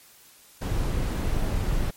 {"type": "noise", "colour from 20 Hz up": "brown", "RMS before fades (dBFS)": -25, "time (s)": [0.61, 1.91], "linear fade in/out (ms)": 10, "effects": ["white hiss -53 dBFS RMS until 1.96 s", "MP3 64 kbps"]}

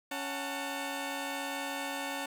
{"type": "tone cluster", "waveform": "15% pulse", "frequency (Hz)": [278, 740, 895], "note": ["C#4", "F#5", "A5"], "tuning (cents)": [5, 0, 29], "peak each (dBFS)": [-32, -34, -33], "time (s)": [0.11, 2.26], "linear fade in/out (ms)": 5, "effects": []}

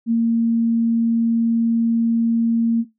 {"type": "tone", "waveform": "sine", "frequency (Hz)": 230.1, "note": "A#3", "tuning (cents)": -22, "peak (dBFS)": -14, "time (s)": [0.06, 2.85], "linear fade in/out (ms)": 50, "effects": ["noise-tail reverb RT60 0.2 s tail -18 dB re dry"]}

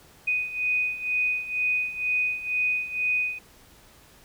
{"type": "beating tone pair", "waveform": "sine", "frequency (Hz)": [2489, 2491.1], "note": ["D#7", "D#7"], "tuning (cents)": [0, 1], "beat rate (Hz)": 2.1, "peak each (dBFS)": [-29, -25], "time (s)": [0.27, 3.39], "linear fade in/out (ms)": 10, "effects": ["pink hiss -54 dBFS RMS until 4.24 s"]}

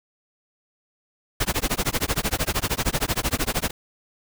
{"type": "noise with tremolo", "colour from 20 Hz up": "pink", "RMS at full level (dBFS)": -21, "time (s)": [1.4, 3.71], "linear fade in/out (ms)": 5, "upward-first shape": "sine", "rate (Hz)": 13, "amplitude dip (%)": 100, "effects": []}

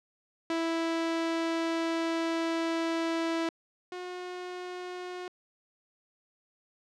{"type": "tone pair in turn", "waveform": "sawtooth", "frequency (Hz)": [329.6, 361.3], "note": ["E4", "F#4"], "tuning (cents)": [0, -41], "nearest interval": "major second", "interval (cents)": 159, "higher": "second", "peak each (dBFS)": [-24, -33], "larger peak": "first", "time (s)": [[0.5, 3.49], [3.92, 5.28]], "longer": "first", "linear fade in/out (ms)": 2, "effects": ["low-pass 5000 Hz 12 dB/octave"]}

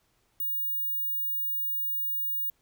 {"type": "tone", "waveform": "sine", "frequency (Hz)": 15600, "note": "B9", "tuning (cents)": -23, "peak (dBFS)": -27, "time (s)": [0.4, 2.5], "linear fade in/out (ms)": 5, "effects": ["pink hiss -70 dBFS RMS until 2.61 s"]}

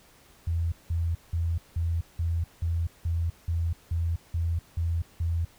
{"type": "tone bursts", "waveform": "sine", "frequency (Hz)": 83.7, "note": "E2", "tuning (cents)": 27, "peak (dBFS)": -24, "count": 12, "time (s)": [0.47, 5.45], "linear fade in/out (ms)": 5, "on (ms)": 250, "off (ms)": 180, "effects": ["pink hiss -57 dBFS RMS until 5.58 s"]}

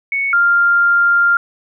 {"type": "tone pair in turn", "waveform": "sine", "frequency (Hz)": [2217, 1396.3], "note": ["C#7", "F6"], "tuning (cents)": [0, -1], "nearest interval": "minor sixth", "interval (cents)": 801, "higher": "first", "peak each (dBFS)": [-15, -9], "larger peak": "second", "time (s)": [[0.12, 0.33], [0.33, 1.37]], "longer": "second", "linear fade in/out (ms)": 2, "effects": []}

